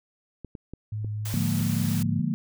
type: clicks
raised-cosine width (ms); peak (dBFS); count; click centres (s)
3; -25; 5; 0.447 / 0.552 / 0.736 / 1.046 / 1.609
type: tone with vibrato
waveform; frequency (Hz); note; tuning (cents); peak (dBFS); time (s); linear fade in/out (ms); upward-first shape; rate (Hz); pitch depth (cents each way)
sine; 106.1; G#2; +38; -28; 0.92-2.2; 5; triangle; 3.8; 12
type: high-pass noise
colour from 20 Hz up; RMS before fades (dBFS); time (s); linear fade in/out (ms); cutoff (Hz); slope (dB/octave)
white; -37; 1.25-2.03; 5; 310; 48
type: chord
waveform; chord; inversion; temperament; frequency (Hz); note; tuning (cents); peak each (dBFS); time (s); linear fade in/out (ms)
sine; Bb dominant seventh; first; equal; 146.83 / 174.61 / 207.7 / 233.1; D3 / F3 / Ab3 / Bb3; 0 / 0 / 0 / 0; -29 / -28 / -32 / -29; 1.34-2.34; 0
effects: none